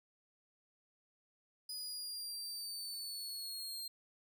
sawtooth exponential sweep, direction down, 4978 to 4186 Hz, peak -39 dBFS, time 1.69-3.88 s, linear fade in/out 5 ms, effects none

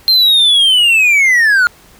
triangle linear sweep, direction down, 4186 to 1396.9 Hz, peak -5 dBFS, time 0.08-1.67 s, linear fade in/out 0 ms, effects pink hiss -44 dBFS RMS until 1.99 s

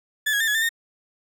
35% pulse tone with pitch steps, 1735 / 1656 / 1796 / 1690 / 1789 / 1835 Hz, A6 / G#6 / A6 / G#6 / A6 / A#6, -25 / -5 / +35 / +30 / +28 / -28 cents, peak -18 dBFS, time 0.26-0.692 s, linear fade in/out 10 ms, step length 72 ms, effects none

